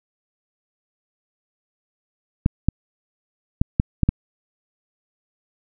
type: clicks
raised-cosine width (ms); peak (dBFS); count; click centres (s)
5; -3; 6; 2.461 / 2.686 / 3.615 / 3.799 / 4.033 / 4.09
effects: none